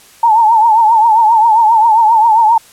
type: tone with vibrato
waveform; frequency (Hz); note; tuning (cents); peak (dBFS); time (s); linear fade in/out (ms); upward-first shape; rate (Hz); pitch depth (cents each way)
sine; 894; A5; +27; -5; 0.23-2.58; 5; triangle; 7.5; 110
effects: white hiss -42 dBFS RMS until 2.72 s + low-pass 12000 Hz 12 dB/octave